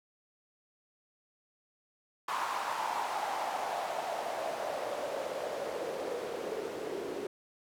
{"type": "noise with band-pass filter sweep", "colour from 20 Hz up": "white", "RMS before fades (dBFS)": -36, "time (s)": [2.28, 7.27], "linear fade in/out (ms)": 5, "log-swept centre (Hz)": [1000, 380], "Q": 4.1, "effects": []}